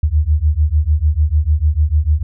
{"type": "beating tone pair", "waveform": "sine", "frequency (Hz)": [72.9, 79.6], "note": ["D2", "D#2"], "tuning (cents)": [-12, 40], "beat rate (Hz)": 6.7, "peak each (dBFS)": -14, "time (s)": [0.03, 2.23], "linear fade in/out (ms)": 5, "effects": []}